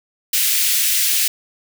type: high-pass noise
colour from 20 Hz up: white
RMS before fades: -17 dBFS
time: 0.33-1.28 s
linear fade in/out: 5 ms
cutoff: 2000 Hz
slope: 24 dB/octave
effects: none